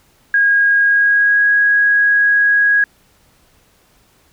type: tone with pitch glide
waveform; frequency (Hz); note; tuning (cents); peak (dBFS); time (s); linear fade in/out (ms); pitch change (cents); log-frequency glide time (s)
sine; 1635 to 1654; G#6 to G#6; -28 to -8; -9; 0.34-2.84; 2; +20; 0.84-1.43
effects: pink hiss -54 dBFS RMS until 4.32 s